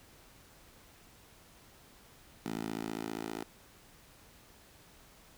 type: tone with high-pass filter sweep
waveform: 10% pulse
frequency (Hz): 55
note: A1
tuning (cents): 0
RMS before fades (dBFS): -39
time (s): 2.46-3.43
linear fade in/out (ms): 0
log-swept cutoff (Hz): 220 to 350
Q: 1.4
effects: pink hiss -59 dBFS RMS until 5.37 s